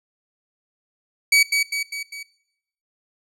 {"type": "tone with echo", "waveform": "sawtooth", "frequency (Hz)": 2272, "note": "C#7", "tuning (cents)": 42, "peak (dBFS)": -9, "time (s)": [1.32, 1.43], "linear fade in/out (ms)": 5, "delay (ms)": 200, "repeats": 4, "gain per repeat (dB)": -5, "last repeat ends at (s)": 2.23, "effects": ["noise-tail reverb RT60 0.8 s tail -21 dB re dry", "low-pass 11000 Hz 12 dB/octave"]}